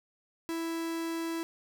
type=tone; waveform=45% pulse; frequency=330 Hz; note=E4; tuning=2 cents sharp; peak=-32 dBFS; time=0.49-1.43 s; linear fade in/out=0 ms; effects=none